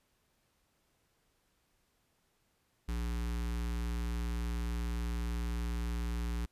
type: tone with notch filter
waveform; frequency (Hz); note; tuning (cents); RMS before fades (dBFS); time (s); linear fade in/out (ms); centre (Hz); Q
square; 58.27; A#1; 0; -35; 2.88-6.46; 10; 600; 1.4
effects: pink hiss -75 dBFS RMS until 6.51 s + resampled to 32000 Hz